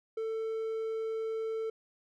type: tone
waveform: triangle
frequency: 445 Hz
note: A4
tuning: 20 cents sharp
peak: -30 dBFS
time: 0.17-1.7 s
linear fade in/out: 5 ms
effects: none

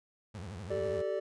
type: tone with vibrato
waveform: 30% pulse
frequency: 94.6 Hz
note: F#2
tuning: 39 cents sharp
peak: -38 dBFS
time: 0.34-1.02 s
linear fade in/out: 10 ms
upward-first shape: triangle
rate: 12 Hz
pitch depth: 300 cents each way
type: chord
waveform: triangle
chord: G suspended second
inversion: none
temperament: equal with one note detuned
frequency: 385.7 / 440 / 587.3 Hz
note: G4 / A4 / D5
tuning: -28 / 0 / 0 cents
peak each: -34 / -35 / -32 dBFS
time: 0.7-1.2 s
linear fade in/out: 10 ms
effects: resampled to 22050 Hz

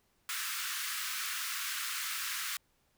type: high-pass noise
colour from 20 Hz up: pink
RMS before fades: -37 dBFS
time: 0.29-2.57 s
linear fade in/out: 2 ms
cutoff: 1200 Hz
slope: 48 dB/octave
effects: pink hiss -73 dBFS RMS until 2.97 s

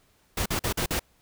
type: noise bursts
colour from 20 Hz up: pink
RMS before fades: -27 dBFS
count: 5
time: 0.37-0.995 s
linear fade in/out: 5 ms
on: 89 ms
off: 45 ms
effects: pink hiss -64 dBFS RMS until 1.21 s

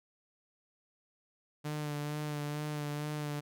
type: tone with vibrato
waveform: sawtooth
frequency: 148.7 Hz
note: D3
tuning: 22 cents sharp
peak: -31 dBFS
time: 1.64-3.41 s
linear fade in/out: 20 ms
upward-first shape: sine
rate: 2.2 Hz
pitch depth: 25 cents each way
effects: none

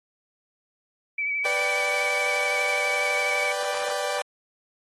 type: tone with vibrato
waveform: sine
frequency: 2291 Hz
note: D7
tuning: 44 cents flat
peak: -24 dBFS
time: 1.18-3.52 s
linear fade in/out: 5 ms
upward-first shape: triangle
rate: 12 Hz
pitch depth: 35 cents each way
type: chord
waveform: sawtooth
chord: G major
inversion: first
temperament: equal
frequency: 493.9 / 587.3 / 784 Hz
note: B4 / D5 / G5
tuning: 0 / 0 / 0 cents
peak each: -28 / -25 / -28 dBFS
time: 1.45-4.22 s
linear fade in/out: 2 ms
effects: low-pass 12000 Hz 12 dB/octave + AAC 32 kbps

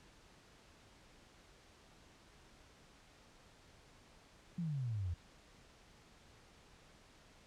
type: exponential sweep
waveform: sine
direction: down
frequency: 180 to 82.41 Hz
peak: -36 dBFS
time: 4.58-5.14 s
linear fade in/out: 5 ms
effects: pink hiss -63 dBFS RMS until 7.46 s + low-pass 7000 Hz 12 dB/octave

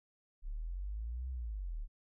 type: linear two-way sweep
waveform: sine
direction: up then down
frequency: 32.7 to 65.41 to 32.7 Hz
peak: -37 dBFS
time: 0.42-1.88 s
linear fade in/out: 50 ms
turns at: 1.3 s
effects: none

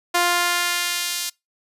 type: tone with high-pass filter sweep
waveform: sawtooth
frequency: 350.2 Hz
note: F4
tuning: 5 cents sharp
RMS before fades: -22 dBFS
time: 0.14-1.3 s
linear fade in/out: 10 ms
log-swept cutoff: 720 to 4400 Hz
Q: 0.79
effects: noise-tail reverb RT60 0.2 s tail -24 dB re dry + resampled to 32000 Hz

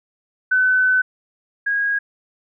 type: tone pair in turn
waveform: sine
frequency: 1511 / 1641.7 Hz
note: F#6 / G#6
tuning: +36 / -20 cents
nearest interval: minor second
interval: 144 cents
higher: second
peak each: -13 / -17 dBFS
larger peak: first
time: 0.51-1.02 / 1.66-1.99 s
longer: first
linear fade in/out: 10 ms
effects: none

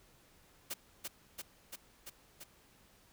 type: noise with echo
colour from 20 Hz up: white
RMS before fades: -39 dBFS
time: 0.7-0.74 s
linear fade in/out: 10 ms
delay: 340 ms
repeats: 5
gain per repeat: -2 dB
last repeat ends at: 2.44 s
effects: pink hiss -65 dBFS RMS until 3.12 s

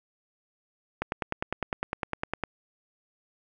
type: click train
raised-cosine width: 0.5 ms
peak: -13 dBFS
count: 15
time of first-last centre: 1.02-2.437 s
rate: 9.88 Hz
effects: none

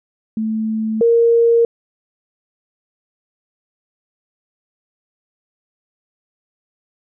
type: tone pair in turn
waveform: sine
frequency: 219.6 / 465.3 Hz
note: A3 / A#4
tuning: -3 / -3 cents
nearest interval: octave + minor second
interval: 1300 cents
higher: second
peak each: -17 / -9 dBFS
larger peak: second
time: 0.37-1.01 / 1.01-1.65 s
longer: neither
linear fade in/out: 2 ms
effects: none

